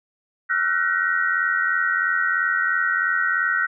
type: tone cluster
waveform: sine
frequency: 1335 / 1433 / 1516 / 1892 Hz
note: E6 / F6 / F#6 / A#6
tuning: +22 / +44 / +42 / +25 cents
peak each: -27 / -25 / -22 / -24 dBFS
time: 0.49-3.67 s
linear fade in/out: 20 ms
effects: none